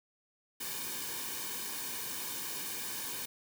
white noise with comb filter, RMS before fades -39 dBFS, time 0.6-3.26 s, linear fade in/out 10 ms, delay 1.5 ms, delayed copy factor -0.7, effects none

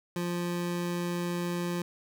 25% pulse tone, 174.61 Hz, F3, in tune, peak -26 dBFS, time 0.16-1.82 s, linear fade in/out 2 ms, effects none

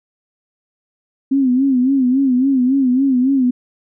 sine tone with vibrato, 261.6 Hz, C4, in tune, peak -11 dBFS, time 1.31-3.51 s, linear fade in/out 10 ms, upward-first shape sine, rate 3.6 Hz, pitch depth 100 cents each way, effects none

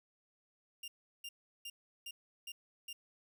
sawtooth tone bursts, 2800 Hz, F7, 4 cents sharp, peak -40 dBFS, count 6, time 0.83-2.93 s, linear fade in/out 5 ms, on 50 ms, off 360 ms, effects none

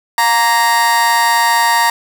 30% pulse tone with amplitude modulation, 932.3 Hz, A#5, in tune, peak -4 dBFS, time 0.18-1.9 s, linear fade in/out 2 ms, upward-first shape sine, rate 224 Hz, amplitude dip 75%, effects none

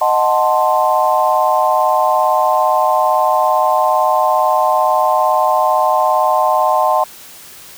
sine chord, D# diminished seventh, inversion none, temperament equal, 622.3 / 740 / 880 / 1046.5 Hz, D#5 / F#5 / A5 / C6, 0 / 0 / 0 / 0 cents, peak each -16 dBFS, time 0.01-7.04 s, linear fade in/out 5 ms, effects white hiss -37 dBFS RMS until 7.77 s

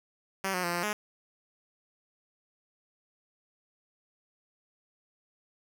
5% pulse tone with pitch steps, 192.9 / 181.3 / 173.2 / 174.2 / 209.8 Hz, G3 / F#3 / F3 / F3 / G#3, -28 / -35 / -14 / -4 / +18 cents, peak -18 dBFS, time 0.44-0.93 s, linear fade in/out 2 ms, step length 98 ms, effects none

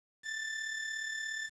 40% pulse tone with amplitude modulation, 1768 Hz, A6, 8 cents sharp, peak -33 dBFS, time 0.23-1.5 s, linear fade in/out 50 ms, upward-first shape sine, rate 37 Hz, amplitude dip 50%, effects resampled to 22050 Hz + 10-bit

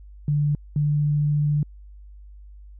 sine tone pair in turn, 146.83 / 147.65 Hz, D3 / D3, 0 / +10 cents, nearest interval unison, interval 10 cents, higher second, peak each -18 dBFS, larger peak neither, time 0.28-0.55 / 0.76-1.63 s, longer second, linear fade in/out 2 ms, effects added 50 Hz sine -41 dBFS peak until 2.79 s

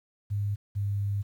sine tone pair in turn, 102 / 100.83 Hz, G#2 / G2, -31 / +49 cents, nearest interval unison, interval 20 cents, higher first, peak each -26 dBFS, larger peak neither, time 0.3-0.56 / 0.75-1.23 s, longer second, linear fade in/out 20 ms, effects 10-bit

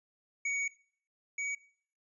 square tone pair in turn, 2242 / 2259 Hz, C#7 / C#7, +19 / +32 cents, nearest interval unison, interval 13 cents, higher second, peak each -31 / -34 dBFS, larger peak first, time 0.45-0.68 / 1.38-1.55 s, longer first, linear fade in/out 5 ms, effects noise-tail reverb RT60 0.5 s tail -18 dB re dry + resampled to 22050 Hz

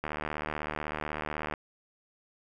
click train, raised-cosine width 0.5 ms, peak -18 dBFS, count 115, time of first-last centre 0.04-1.538 s, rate 76.1 Hz, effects 10-bit

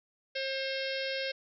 harmonic tone with a mistuned harmonic, 536 Hz, C5, 42 cents sharp, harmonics 1 / 3 / 4 / 5 / 6 / 7 / 8 / 9 / 10, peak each -35 / -40 / -41 / -42 / -43 / -43 / -44 / -45 / -45 dBFS, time 0.35-1.32 s, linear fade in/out 10 ms, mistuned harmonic 3, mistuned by -17 cents, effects none

